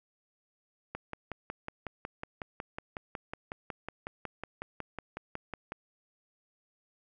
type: click train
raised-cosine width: 0.5 ms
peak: -22 dBFS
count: 27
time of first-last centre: 0.95-5.721 s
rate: 5.45 Hz
effects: none